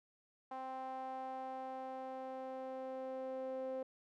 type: tone with band-pass filter sweep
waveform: sawtooth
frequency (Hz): 261.6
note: C4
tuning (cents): 0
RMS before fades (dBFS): -44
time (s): 0.51-3.83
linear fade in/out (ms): 5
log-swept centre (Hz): 850 to 530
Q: 4
effects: none